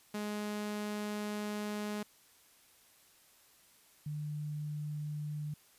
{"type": "tone pair in turn", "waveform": ["sawtooth", "sine"], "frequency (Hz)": [209, 149.63], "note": ["G#3", "D3"], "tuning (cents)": [11, 33], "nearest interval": "tritone", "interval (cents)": 578, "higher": "first", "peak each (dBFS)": [-32, -36], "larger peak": "first", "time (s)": [[0.14, 2.03], [4.06, 5.54]], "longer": "first", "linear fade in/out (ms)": 5, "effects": ["white hiss -64 dBFS RMS until 5.78 s", "resampled to 32000 Hz"]}